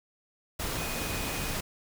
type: tone in noise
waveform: sine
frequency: 2489 Hz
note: D#7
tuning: in tune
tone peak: -41 dBFS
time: 0.77-1.54 s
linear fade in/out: 10 ms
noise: pink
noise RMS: -33 dBFS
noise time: 0.59-1.61 s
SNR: -11 dB
effects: none